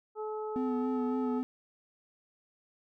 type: harmonic tone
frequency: 430 Hz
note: A4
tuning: 40 cents flat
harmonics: 1 / 2 / 3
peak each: -35 / -41 / -45 dBFS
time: 0.15-1.43 s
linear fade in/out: 50 ms
type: tone with vibrato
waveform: triangle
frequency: 253 Hz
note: B3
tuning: 42 cents sharp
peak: -28 dBFS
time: 0.56-1.43 s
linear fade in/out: 0 ms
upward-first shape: sine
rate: 3.6 Hz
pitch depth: 30 cents each way
effects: none